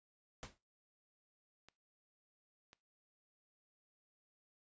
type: noise with exponential decay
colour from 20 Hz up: pink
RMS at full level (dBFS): -44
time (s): 0.43-0.58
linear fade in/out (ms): 0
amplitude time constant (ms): 31
type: clicks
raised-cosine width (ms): 0.2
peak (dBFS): -40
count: 2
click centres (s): 1.686 / 2.731
effects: noise-tail reverb RT60 0.3 s tail -22 dB re dry + resampled to 16000 Hz